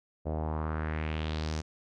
sawtooth tone with low-pass filter sweep, 78 Hz, D#2, 5 cents sharp, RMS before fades -33 dBFS, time 0.25-1.62 s, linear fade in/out 20 ms, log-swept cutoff 590 to 6400 Hz, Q 2.6, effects none

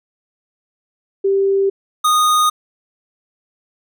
sine / square tone pair in turn, 392 / 1235.9 Hz, G4 / D#6, 0 / -12 cents, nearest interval octave + minor sixth, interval 1988 cents, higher second, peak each -12 dBFS, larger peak neither, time 1.24-1.7 / 2.04-2.5 s, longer neither, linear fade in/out 10 ms, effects none

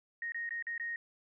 sine tone with dropouts, 1864.7 Hz, A#6, in tune, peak -35 dBFS, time 0.22-0.96 s, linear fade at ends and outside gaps 2 ms, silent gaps 0.321-0.345 / 0.492-0.507 / 0.625-0.668 / 0.779-0.798 s, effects none

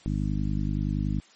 harmonic tone, 50.6 Hz, G#1, 44 cents flat, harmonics 1 / 2 / 3 / 4 / 5 / 6, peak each -29 / -32 / -30 / -32 / -35 / -37 dBFS, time 0.06-1.2 s, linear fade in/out 0 ms, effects white hiss -55 dBFS RMS until 1.35 s + MP3 32 kbps

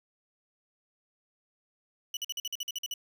30% pulse tone bursts, 2953 Hz, F#7, 4 cents flat, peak -29 dBFS, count 11, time 2.14-2.939 s, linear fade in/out 2 ms, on 29 ms, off 48 ms, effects none

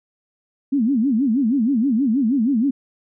sine tone with vibrato, 248.1 Hz, B3, 8 cents sharp, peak -15 dBFS, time 0.72-2.71 s, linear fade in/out 10 ms, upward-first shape sine, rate 6.3 Hz, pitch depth 260 cents each way, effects none

